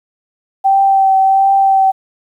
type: tone with vibrato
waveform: sine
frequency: 776 Hz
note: G5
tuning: 18 cents flat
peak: -7 dBFS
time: 0.64-1.92 s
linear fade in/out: 20 ms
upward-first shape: triangle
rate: 1.4 Hz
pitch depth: 20 cents each way
effects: 8-bit